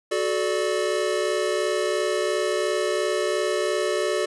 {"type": "chord", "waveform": "square", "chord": "D major", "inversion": "first", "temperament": "equal with one note detuned", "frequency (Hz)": [370, 432.9, 587.3], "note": ["F#4", "A4", "D5"], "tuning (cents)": [0, -28, 0], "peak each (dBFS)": -27, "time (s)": [0.11, 4.26], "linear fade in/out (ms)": 10, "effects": ["resampled to 24000 Hz"]}